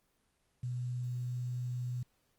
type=tone with quantisation; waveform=sine; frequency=123.47 Hz; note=B2; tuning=in tune; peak=-34 dBFS; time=0.63-2.03 s; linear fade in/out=5 ms; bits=10; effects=pink hiss -75 dBFS RMS until 2.38 s + Opus 24 kbps